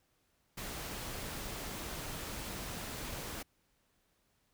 pink noise, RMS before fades -42 dBFS, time 0.57-3.43 s, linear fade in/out 10 ms, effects pink hiss -75 dBFS RMS until 4.53 s

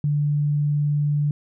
sine tone, 146.83 Hz, D3, in tune, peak -18 dBFS, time 0.04-1.31 s, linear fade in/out 2 ms, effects none

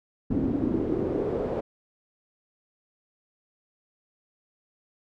brown noise with band-pass filter sweep, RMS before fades -27 dBFS, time 0.3-1.61 s, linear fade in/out 10 ms, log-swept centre 250 to 510 Hz, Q 3.3, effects none

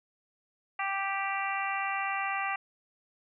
harmonic tone, 392 Hz, G4, in tune, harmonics 2 / 3 / 4 / 5 / 6 / 7, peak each -34 / -35 / -40 / -36 / -38 / -39 dBFS, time 0.79-2.56 s, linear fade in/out 5 ms, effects none

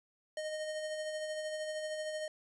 square tone with tremolo, 618 Hz, D#5, 12 cents flat, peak -36 dBFS, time 0.37-2.28 s, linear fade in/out 2 ms, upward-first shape sine, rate 13 Hz, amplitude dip 35%, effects resampled to 24000 Hz

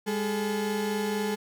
35% pulse tone pair together, 203.1 / 430.4 Hz, G#3 / A4, -38 / -38 cents, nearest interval octave + minor second, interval 1300 cents, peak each -28 dBFS, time 0.06-1.36 s, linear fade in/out 20 ms, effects none

